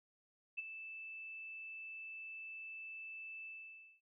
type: tone with ADSR envelope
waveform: sine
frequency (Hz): 2637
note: E7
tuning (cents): 0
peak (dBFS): -36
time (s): 0.57-4.01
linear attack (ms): 18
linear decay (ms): 23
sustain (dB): -10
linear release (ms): 560
effects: none